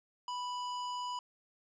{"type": "tone", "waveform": "square", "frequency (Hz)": 987.8, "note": "B5", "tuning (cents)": 0, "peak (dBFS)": -37, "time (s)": [0.28, 1.19], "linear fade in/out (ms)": 2, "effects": ["resampled to 16000 Hz", "12-bit"]}